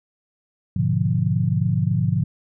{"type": "chord", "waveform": "sine", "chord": "G# diminished seventh", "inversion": "none", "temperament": "equal", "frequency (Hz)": [103.83, 123.47, 146.83, 174.61], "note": ["G#2", "B2", "D3", "F3"], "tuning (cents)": [0, 0, 0, 0], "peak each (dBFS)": -23, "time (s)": [0.76, 2.24], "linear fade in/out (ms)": 5, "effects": []}